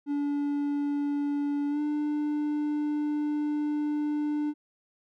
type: tone with pitch glide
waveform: triangle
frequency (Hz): 287.8 to 297.4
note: D4 to D4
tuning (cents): -35 to +22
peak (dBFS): -24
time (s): 0.06-4.54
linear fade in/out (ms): 50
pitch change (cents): +57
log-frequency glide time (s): 1.69-1.8
effects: none